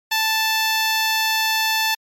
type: tone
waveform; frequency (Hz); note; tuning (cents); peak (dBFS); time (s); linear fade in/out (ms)
10% pulse; 880; A5; 0; -9; 0.11-1.95; 10
effects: MP3 64 kbps